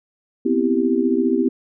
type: chord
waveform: sine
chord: C major seventh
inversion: third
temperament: equal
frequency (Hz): 246.9 / 261.6 / 329.6 / 392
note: B3 / C4 / E4 / G4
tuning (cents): 0 / 0 / 0 / 0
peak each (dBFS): -21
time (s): 0.45-1.49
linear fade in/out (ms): 10
effects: none